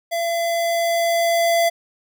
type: tone with level ramp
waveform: square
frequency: 677 Hz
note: E5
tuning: 46 cents sharp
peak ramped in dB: -21 to -15 dBFS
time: 0.11-1.7 s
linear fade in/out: 20 ms
effects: none